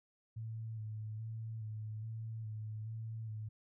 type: tone with vibrato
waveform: sine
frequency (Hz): 110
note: A2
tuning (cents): 0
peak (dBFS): -40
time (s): 0.36-3.49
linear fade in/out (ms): 10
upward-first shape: square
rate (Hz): 1.2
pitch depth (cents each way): 29
effects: none